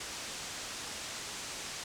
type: low-pass noise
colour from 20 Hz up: white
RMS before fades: -42 dBFS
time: 0-1.84 s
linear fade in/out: 5 ms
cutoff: 7800 Hz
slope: 24 dB/octave
effects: none